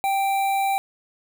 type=tone with notch filter; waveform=square; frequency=784 Hz; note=G5; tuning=in tune; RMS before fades=-22 dBFS; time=0.04-0.78 s; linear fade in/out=0 ms; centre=5500 Hz; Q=0.99; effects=8-bit